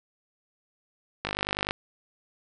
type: click train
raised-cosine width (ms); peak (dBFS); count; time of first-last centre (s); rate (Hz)
0.3; -12; 24; 1.25-1.709; 50.1
effects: none